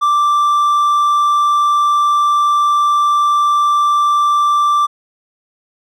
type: tone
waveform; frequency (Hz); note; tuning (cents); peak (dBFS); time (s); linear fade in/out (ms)
triangle; 1174.7; D6; 0; -8; 0.01-4.87; 20
effects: none